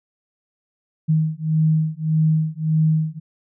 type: beating tone pair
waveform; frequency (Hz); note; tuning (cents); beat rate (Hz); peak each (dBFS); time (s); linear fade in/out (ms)
sine; 156.5 / 158.2; D#3 / D#3; +10 / +29; 1.7; -19; 1.08-3.2; 20
effects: none